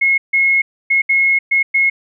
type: tone bursts at uneven times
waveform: sine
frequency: 2168 Hz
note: C#7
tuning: 39 cents flat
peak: -10 dBFS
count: 6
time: 0.01-0.18 / 0.33-0.62 / 0.9-1.02 / 1.09-1.39 / 1.51-1.63 / 1.74-1.9 s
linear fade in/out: 10 ms
effects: none